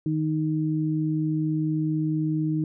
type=tone pair together; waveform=sine; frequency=155.6 / 311.2 Hz; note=D#3 / D#4; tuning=0 / 0 cents; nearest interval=octave; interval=1200 cents; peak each=-25 dBFS; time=0.06-2.64 s; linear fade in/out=2 ms; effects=none